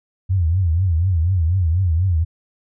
sine tone with vibrato, 87.31 Hz, F2, in tune, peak -14 dBFS, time 0.29-2.25 s, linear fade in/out 20 ms, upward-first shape triangle, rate 4.1 Hz, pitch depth 210 cents each way, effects none

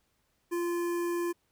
square tone with notch filter, 345.8 Hz, F4, 17 cents flat, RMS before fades -31 dBFS, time 0.51-1.33 s, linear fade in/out 20 ms, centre 3800 Hz, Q 0.71, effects pink hiss -74 dBFS RMS until 1.51 s

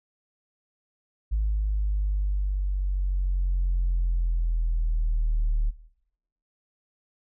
sine linear sweep, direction down, 52.8 to 37.22 Hz, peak -20 dBFS, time 1.31-5.71 s, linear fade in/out 20 ms, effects noise-tail reverb RT60 0.8 s tail -17 dB re dry + tanh soft clip ceiling -18 dBFS

